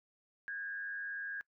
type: tone with frequency modulation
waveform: sine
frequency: 1628 Hz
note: G#6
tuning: 35 cents flat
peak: -38 dBFS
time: 0.48-1.41 s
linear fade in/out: 0 ms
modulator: 98.3 Hz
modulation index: 0.66
effects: noise-tail reverb RT60 0.1 s tail -22 dB re dry